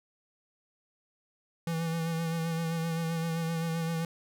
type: tone with vibrato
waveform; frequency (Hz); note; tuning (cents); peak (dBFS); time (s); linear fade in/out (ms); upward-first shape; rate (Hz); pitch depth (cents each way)
square; 164.81; E3; 0; -30; 1.67-4.05; 2; sine; 7.7; 30
effects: none